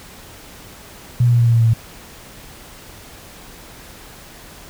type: tone with pitch steps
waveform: sine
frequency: 121.7 / 120.44 / 119.2 / 117.96 / 116.74 / 115.53 / 114.34 / 113.16 Hz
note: B2 / B2 / A#2 / A#2 / A#2 / A#2 / A#2 / A2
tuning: -25 / -43 / +39 / +21 / +3 / -15 / -33 / +49 cents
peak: -10 dBFS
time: 1.2-1.736 s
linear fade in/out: 5 ms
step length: 67 ms
effects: pink hiss -40 dBFS RMS until 4.69 s